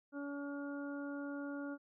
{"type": "harmonic tone", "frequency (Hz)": 284.2, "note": "C#4", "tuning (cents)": 43, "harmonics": [1, 2, 3, 4, 5], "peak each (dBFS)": [-41, -48, -57, -57, -50], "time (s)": [0.12, 1.78], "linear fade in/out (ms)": 50, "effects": []}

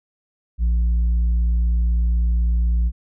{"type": "tone with tanh clipping", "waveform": "sine", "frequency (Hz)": 58, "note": "A#1", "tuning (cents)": -8, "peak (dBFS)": -16, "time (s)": [0.58, 2.92], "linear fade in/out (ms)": 50, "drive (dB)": 3, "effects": []}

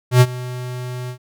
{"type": "tone with ADSR envelope", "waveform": "square", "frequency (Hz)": 125, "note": "B2", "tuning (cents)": 21, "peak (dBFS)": -6, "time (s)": [0.11, 1.18], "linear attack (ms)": 100, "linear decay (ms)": 47, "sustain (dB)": -20, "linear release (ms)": 87, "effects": []}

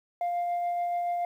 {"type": "tone with tremolo", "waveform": "sine", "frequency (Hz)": 700, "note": "F5", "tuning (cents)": 4, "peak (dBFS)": -23, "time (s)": [0.21, 1.25], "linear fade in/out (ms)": 2, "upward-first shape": "triangle", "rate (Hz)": 7, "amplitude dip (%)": 30, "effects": ["tanh soft clip ceiling -25 dBFS", "10-bit"]}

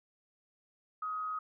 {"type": "tone with frequency modulation", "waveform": "sine", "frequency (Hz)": 1260, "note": "D#6", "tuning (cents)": 21, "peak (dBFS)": -34, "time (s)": [1.02, 1.39], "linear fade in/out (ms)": 5, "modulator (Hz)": 152, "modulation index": 0.21, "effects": []}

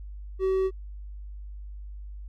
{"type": "tone", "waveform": "triangle", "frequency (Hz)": 380, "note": "F#4", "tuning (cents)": 46, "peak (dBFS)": -20, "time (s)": [0.39, 0.71], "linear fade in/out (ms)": 50, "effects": ["added 50 Hz sine -37 dBFS peak until 2.28 s"]}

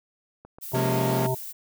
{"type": "click train", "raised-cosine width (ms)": 1, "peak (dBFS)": -31, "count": 4, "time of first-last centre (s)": [0.45, 0.855], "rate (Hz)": 7.4}
{"type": "noise", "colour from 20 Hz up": "violet", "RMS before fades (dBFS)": -37, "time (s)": [0.61, 1.53], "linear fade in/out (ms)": 20}
{"type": "harmonic tone", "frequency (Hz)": 129.5, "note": "C3", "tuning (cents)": -17, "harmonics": [1, 3, 5, 7], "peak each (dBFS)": [-26, -29, -30, -31], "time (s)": [0.73, 1.35], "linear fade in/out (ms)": 10}
{"type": "chord", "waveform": "sawtooth", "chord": "Bb minor seventh", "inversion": "second", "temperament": "equal", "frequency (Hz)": [174.61, 207.7, 233.1, 277.2], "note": ["F3", "Ab3", "Bb3", "Db4"], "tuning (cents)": [0, 0, 0, 0], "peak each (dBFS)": -28, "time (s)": [0.74, 1.27], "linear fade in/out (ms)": 10}
{"effects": []}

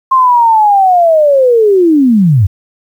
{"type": "linear sweep", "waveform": "sine", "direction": "down", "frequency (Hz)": [1065, 86.3], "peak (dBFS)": -4, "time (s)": [0.11, 2.47], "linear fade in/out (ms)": 10, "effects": ["7-bit"]}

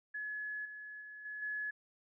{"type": "tone with level steps", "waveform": "sine", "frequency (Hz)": 1700, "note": "G#6", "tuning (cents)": 40, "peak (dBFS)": [-38, -45, -47, -41, -36], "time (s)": [0.14, 1.71], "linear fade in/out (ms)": 10, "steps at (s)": [0.65, 1.01, 1.25, 1.42], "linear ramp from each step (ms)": 5, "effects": []}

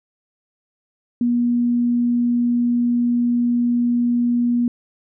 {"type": "tone", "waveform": "sine", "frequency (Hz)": 240.4, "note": "B3", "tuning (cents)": -46, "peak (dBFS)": -15, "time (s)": [1.21, 4.68], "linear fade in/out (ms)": 2, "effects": []}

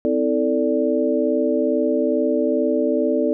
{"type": "tone cluster", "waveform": "sine", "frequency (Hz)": [258.1, 320.4, 443, 583], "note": ["C4", "E4", "A4", "D5"], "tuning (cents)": [-23, -49, 12, -13], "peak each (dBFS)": -22, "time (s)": [0.05, 3.33], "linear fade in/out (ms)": 0, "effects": []}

